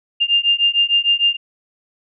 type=beating tone pair; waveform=sine; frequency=2800 / 2806.6 Hz; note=F7 / F7; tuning=+4 / +8 cents; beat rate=6.6 Hz; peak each=-16 dBFS; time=0.2-1.37 s; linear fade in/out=20 ms; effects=none